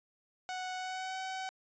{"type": "tone with pitch glide", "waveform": "sawtooth", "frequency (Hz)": [740, 756.9], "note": ["F#5", "F#5"], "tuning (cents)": [0, 39], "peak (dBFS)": -33, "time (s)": [0.49, 1.49], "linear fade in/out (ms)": 0, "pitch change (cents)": 39, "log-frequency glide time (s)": [0.76, 1.18], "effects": ["resampled to 16000 Hz"]}